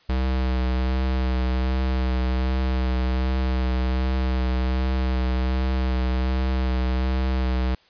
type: tone with vibrato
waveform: square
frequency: 64 Hz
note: C2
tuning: 38 cents flat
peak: -21 dBFS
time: 0.09-7.75 s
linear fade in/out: 5 ms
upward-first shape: sine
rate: 1.3 Hz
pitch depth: 19 cents each way
effects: white hiss -57 dBFS RMS until 7.89 s + resampled to 11025 Hz